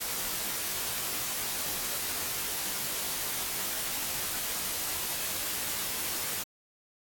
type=noise with comb filter; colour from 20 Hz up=white; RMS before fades=-33 dBFS; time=0-6.44 s; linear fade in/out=20 ms; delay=18 ms; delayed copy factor=-0.8; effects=AAC 64 kbps